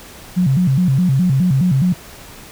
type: tone with vibrato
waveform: sine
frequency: 155.8 Hz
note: D#3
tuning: 3 cents sharp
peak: -11 dBFS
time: 0.36-1.94 s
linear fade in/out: 20 ms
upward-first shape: square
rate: 4.8 Hz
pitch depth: 260 cents each way
effects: pink hiss -38 dBFS RMS until 2.51 s